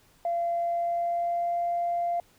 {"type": "tone with pitch glide", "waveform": "sine", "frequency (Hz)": [686, 692.8], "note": ["F5", "F5"], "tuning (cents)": [-31, -14], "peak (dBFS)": -24, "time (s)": [0.25, 2.2], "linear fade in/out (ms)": 2, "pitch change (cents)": 17, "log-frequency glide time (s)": [0.52, 1.62], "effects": ["tanh soft clip ceiling -20 dBFS", "pink hiss -61 dBFS RMS until 2.38 s"]}